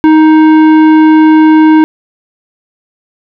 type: tone with tanh clipping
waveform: triangle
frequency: 312.9 Hz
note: D#4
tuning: 10 cents sharp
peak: -3 dBFS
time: 0.04-1.84 s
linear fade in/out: 0 ms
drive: 17 dB
effects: none